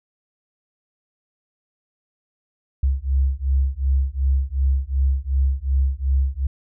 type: beating tone pair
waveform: sine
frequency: 66.1 / 68.8 Hz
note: C2 / C#2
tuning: +18 / -12 cents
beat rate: 2.7 Hz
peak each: -20 dBFS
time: 2.83-6.47 s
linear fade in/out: 5 ms
effects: none